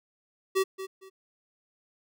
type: tone with echo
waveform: square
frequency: 382.6 Hz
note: G4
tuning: 42 cents flat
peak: -23 dBFS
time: 0.55-0.64 s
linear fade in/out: 20 ms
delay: 230 ms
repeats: 2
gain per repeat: -12 dB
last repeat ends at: 1.1 s
effects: none